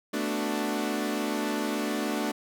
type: chord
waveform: sawtooth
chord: B minor seventh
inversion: third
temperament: equal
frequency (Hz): 220 / 246.9 / 293.7 / 370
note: A3 / B3 / D4 / F#4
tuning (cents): 0 / 0 / 0 / 0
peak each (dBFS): -28 / -32 / -27 / -32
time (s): 0.13-2.32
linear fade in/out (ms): 10
effects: none